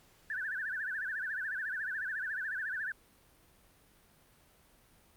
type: tone with vibrato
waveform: sine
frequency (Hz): 1630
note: G#6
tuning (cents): -33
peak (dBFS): -34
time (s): 0.3-2.92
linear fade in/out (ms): 2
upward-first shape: sine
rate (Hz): 14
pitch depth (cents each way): 170
effects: pink hiss -64 dBFS RMS until 5.16 s + Opus 48 kbps